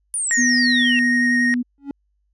sine exponential sweep, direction down, 9700 to 2646 Hz, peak -20 dBFS, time 0.14-0.99 s, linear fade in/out 0 ms
triangle tone with vibrato, 1864.7 Hz, A#6, in tune, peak -15 dBFS, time 0.31-1.54 s, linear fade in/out 0 ms, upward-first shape sine, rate 11 Hz, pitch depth 11 cents each way
sine tone with pitch glide, 246.9 to 245.2 Hz, B3 to B3, 0 to -12 cents, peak -18 dBFS, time 0.37-1.63 s, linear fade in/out 20 ms, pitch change -12 cents, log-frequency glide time 0.71-1.06 s
triangle tone with exponential growth, 280 Hz, C#4, 18 cents sharp, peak -19 dBFS, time 1.78-1.91 s, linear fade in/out 1 ms, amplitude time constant 28 ms
effects added 50 Hz sine -64 dBFS peak until 2.33 s + resampled to 24000 Hz

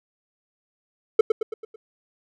triangle tone with echo, 440 Hz, A4, in tune, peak -7 dBFS, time 1.19-1.21 s, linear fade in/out 5 ms, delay 110 ms, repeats 5, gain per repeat -6 dB, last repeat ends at 1.76 s, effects none

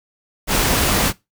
pink noise, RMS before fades -17 dBFS, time 0.47-1.13 s, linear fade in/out 50 ms, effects noise-tail reverb RT60 0.2 s tail -20 dB re dry

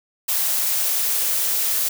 blue noise with high-pass filter sweep, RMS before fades -21 dBFS, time 0.28-1.89 s, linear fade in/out 10 ms, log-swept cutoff 630 to 370 Hz, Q 2, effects none

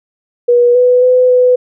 sine tone with pitch steps, 483.4 / 496.5 / 504 / 499.7 Hz, B4 / B4 / B4 / B4, -37 / +9 / +35 / +20 cents, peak -5 dBFS, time 0.48-1.56 s, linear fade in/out 10 ms, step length 270 ms, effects none

